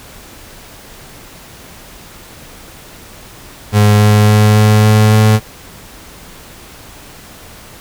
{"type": "tone with pitch steps", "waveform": "35% pulse", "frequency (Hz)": [104.5, 105.23, 105.96, 106.7, 107.44, 108.19], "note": ["G#2", "G#2", "G#2", "G#2", "A2", "A2"], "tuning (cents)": [11, 23, 35, 47, -41, -29], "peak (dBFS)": -4, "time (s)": [3.72, 5.4], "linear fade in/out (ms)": 50, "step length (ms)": 280, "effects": ["pink hiss -36 dBFS RMS until 7.8 s"]}